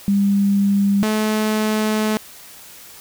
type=tone pair in turn; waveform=sine / sawtooth; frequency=199.7 / 215.5 Hz; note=G3 / A3; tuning=+32 / -36 cents; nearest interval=minor second; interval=132 cents; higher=second; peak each=-13 dBFS; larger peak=neither; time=0.08-1.03 / 1.03-2.17 s; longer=second; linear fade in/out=0 ms; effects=white hiss -41 dBFS RMS until 3 s